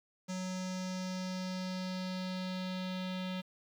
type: tone with low-pass filter sweep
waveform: square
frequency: 185 Hz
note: F#3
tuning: in tune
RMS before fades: -38 dBFS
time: 0.28-3.42 s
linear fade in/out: 20 ms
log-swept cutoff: 6500 to 3500 Hz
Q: 3.2
effects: 10-bit